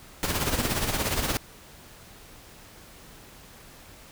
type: noise with tremolo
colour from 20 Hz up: pink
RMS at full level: -25 dBFS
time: 0.23-1.37 s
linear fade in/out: 0 ms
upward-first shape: sine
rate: 17 Hz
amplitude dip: 55%
effects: pink hiss -49 dBFS RMS until 4.11 s